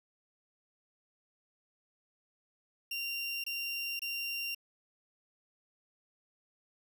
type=tone bursts; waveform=30% pulse; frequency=2770 Hz; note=F7; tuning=15 cents flat; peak=-32 dBFS; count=3; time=2.91-4.548 s; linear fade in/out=5 ms; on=530 ms; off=24 ms; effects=none